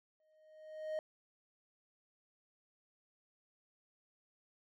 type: tone with exponential growth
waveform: triangle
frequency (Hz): 622.3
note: D#5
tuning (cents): 0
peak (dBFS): -32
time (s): 0.2-0.99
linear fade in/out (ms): 1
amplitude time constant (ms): 170
effects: none